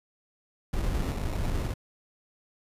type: noise with sample-and-hold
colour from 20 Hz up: brown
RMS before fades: -29 dBFS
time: 0.73-1.74 s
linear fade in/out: 5 ms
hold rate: 1575 Hz
effects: resampled to 32000 Hz